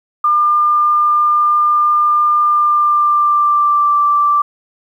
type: tone with pitch glide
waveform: sine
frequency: 1201 to 1170.9 Hz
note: D6 to D6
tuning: +38 to -6 cents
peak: -9 dBFS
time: 0.24-4.42 s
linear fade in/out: 5 ms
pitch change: -44 cents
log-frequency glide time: 2.46-3.99 s
effects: 8-bit